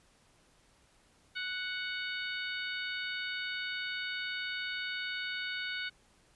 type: harmonic tone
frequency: 740 Hz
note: F#5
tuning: in tune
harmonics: 2 / 3 / 4 / 5 / 6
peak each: -38 / -41 / -43 / -43 / -46 dBFS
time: 1.35-5.9 s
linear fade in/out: 20 ms
effects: pink hiss -66 dBFS RMS until 6.35 s + resampled to 24000 Hz